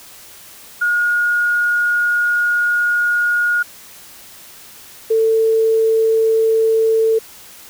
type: tone pair in turn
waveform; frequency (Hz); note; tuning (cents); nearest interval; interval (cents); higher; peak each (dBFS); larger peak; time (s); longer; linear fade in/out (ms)
sine; 1436 / 446.1; F6 / A4; +48 / +24; octave + minor sixth; 2024; first; -13 / -11; second; 0.81-3.63 / 5.1-7.19; first; 10
effects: white hiss -40 dBFS RMS until 7.69 s